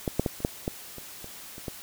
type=clicks; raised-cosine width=2 ms; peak=-13 / -9 / -12 / -28 / -10 / -14 / -27 / -28 / -29 / -19 dBFS; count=10; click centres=0.078 / 0.196 / 0.262 / 0.404 / 0.449 / 0.679 / 0.983 / 1.244 / 1.581 / 1.682 s; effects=white hiss -44 dBFS RMS until 1.82 s